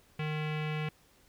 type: tone with low-pass filter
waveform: square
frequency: 153.3 Hz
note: D#3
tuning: 25 cents flat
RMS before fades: -34 dBFS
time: 0.19-0.89 s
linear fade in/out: 5 ms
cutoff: 2600 Hz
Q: 3.6
effects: pink hiss -64 dBFS RMS until 1.28 s